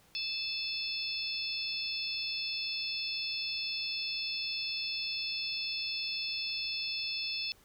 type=harmonic tone with a mistuned harmonic; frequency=874 Hz; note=A5; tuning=12 cents flat; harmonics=3 / 4 / 5 / 6; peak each=-39 / -41 / -39 / -37 dBFS; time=0.15-7.52 s; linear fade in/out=0 ms; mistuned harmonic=5; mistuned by=-15 cents; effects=pink hiss -63 dBFS RMS until 7.64 s